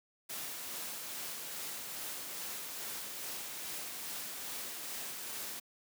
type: noise with tremolo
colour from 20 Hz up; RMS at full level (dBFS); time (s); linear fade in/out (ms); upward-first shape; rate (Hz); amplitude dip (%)
white; -41; 0.29-5.6; 10; sine; 2.4; 25
effects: high-pass 150 Hz 12 dB/octave